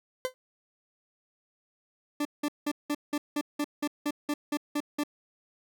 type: tone with exponential decay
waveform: 40% pulse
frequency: 513 Hz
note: C5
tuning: 34 cents flat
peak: -23 dBFS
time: 0.25-0.34 s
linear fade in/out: 0 ms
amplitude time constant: 18 ms
type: tone bursts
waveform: 40% pulse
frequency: 293.7 Hz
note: D4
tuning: in tune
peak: -26 dBFS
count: 13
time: 2.2-5.036 s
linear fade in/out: 5 ms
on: 52 ms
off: 180 ms
effects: none